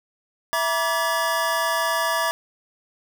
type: tone cluster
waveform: square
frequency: 659 / 958 / 1166 / 1703 Hz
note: E5 / A#5 / D6 / G#6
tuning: -1 / +47 / -13 / +43 cents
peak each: -27 dBFS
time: 0.53-2.31 s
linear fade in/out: 0 ms
effects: none